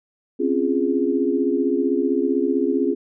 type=chord; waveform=sine; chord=Db major seventh; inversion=third; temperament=equal with one note detuned; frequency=261.6 / 277.2 / 346 / 415.3 Hz; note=C4 / Db4 / F4 / Ab4; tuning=0 / 0 / -16 / 0 cents; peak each=-23 dBFS; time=0.39-2.95 s; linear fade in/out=20 ms; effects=none